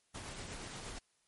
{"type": "noise with tremolo", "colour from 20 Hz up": "pink", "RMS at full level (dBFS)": -44, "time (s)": [0.14, 0.99], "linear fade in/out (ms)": 10, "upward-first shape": "triangle", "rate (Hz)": 8.5, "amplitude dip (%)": 35, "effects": ["white hiss -75 dBFS RMS until 1.27 s", "MP3 48 kbps"]}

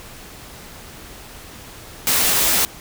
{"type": "noise with comb filter", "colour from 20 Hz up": "white", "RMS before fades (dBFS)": -17, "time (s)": [2.07, 2.65], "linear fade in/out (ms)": 0, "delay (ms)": 13, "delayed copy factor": -0.5, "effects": ["pink hiss -39 dBFS RMS until 2.8 s"]}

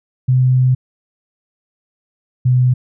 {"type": "tone pair in turn", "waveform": "sine", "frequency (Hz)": [128.1, 126.12], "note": ["C3", "B2"], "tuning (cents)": [-36, 37], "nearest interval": "unison", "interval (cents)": 27, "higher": "first", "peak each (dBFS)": -9, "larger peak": "neither", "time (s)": [[0.28, 0.75], [2.45, 2.74]], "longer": "first", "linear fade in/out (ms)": 10, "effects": []}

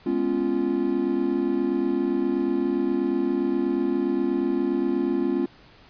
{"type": "chord", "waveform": "triangle", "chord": "C# dominant seventh", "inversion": "second", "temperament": "just", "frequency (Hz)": [207.9, 249.5, 277.2, 346.5], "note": ["G#3", "B3", "C#4", "E#4"], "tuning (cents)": [2, 18, 0, -14], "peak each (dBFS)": [-29, -26, -24, -23], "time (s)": [0.06, 5.46], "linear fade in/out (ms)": 5, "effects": ["pink hiss -52 dBFS RMS until 5.89 s", "resampled to 11025 Hz"]}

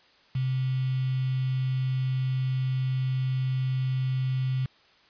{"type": "tone with quantisation", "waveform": "sine", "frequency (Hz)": 130, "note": "C3", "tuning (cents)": -11, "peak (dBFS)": -24, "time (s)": [0.35, 4.66], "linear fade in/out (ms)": 5, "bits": 7, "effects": ["white hiss -59 dBFS RMS until 5.09 s", "resampled to 11025 Hz"]}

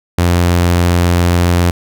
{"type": "tone", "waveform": "sawtooth", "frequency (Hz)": 87.31, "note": "F2", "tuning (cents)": 0, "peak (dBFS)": -5, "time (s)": [0.18, 1.71], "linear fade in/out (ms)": 5, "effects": []}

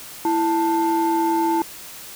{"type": "tone pair together", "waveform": "sine", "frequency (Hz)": [331.5, 885], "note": ["E4", "A5"], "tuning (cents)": [10, 10], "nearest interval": "octave + perfect fourth", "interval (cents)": 1700, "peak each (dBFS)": -18, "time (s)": [0.25, 1.62], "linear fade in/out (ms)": 2, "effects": ["tanh soft clip ceiling -13 dBFS", "white hiss -38 dBFS RMS until 2.15 s"]}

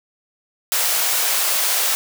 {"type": "high-pass noise", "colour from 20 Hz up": "white", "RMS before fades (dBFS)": -19, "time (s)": [0.72, 1.95], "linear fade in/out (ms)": 0, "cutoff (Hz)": 480, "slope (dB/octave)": 24, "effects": []}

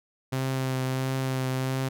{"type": "tone with vibrato", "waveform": "sawtooth", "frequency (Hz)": 131.2, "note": "C3", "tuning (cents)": 5, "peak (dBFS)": -22, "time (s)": [0.32, 1.89], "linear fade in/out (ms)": 10, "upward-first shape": "triangle", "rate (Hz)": 1.5, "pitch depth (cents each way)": 19, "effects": []}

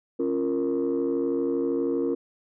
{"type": "tone cluster", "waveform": "sine", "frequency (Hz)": [273.2, 345.8, 464.2], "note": ["C#4", "F4", "A#4"], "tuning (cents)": [-25, -17, -7], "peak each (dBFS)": -26, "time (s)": [0.19, 2.15], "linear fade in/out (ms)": 10, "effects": ["tanh soft clip ceiling -18 dBFS"]}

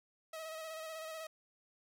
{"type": "tone with vibrato", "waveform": "sawtooth", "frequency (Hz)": 638, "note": "D#5", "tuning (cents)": 43, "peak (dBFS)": -39, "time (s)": [0.33, 1.27], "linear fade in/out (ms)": 5, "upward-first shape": "square", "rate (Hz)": 16, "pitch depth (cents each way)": 25, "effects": []}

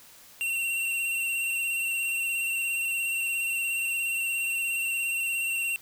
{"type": "tone with vibrato", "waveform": "square", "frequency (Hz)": 2733, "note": "F7", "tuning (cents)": -38, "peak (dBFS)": -27, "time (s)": [0.41, 5.76], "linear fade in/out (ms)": 0, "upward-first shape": "square", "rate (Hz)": 17, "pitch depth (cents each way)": 18, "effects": ["white hiss -52 dBFS RMS until 5.81 s"]}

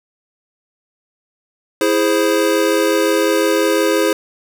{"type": "chord", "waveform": "square", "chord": "E augmented", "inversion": "none", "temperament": "equal", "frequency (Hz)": [329.6, 415.3, 523.3], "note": ["E4", "G#4", "B#4"], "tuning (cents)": [0, 0, 0], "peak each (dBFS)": -18, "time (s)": [1.81, 4.13], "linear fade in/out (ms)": 2, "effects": []}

